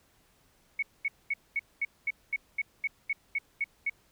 sine tone bursts, 2217 Hz, C#7, in tune, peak -26 dBFS, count 13, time 0.79-3.898 s, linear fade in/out 5 ms, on 36 ms, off 220 ms, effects pink hiss -66 dBFS RMS until 4.11 s

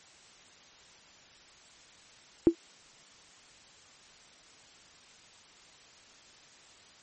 sine tone with exponential decay, 334.6 Hz, E4, 26 cents sharp, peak -11 dBFS, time 2.47-2.55 s, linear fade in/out 0 ms, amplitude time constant 16 ms, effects white hiss -56 dBFS RMS until 7.02 s + MP3 32 kbps

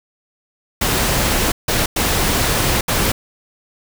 pink noise bursts at uneven times, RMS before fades -17 dBFS, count 4, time 0.81-1.52 / 1.68-1.86 / 1.96-2.81 / 2.88-3.12 s, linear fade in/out 5 ms, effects none

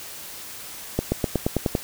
accelerating click train, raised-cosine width 2 ms, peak -7 dBFS, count 8, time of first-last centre 0.99-1.752 s, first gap 130 ms, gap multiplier 0.94, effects white hiss -38 dBFS RMS until 1.83 s

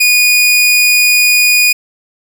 sawtooth tone, 2460 Hz, D#7, 20 cents flat, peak -3 dBFS, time 0-1.73 s, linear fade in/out 10 ms, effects none

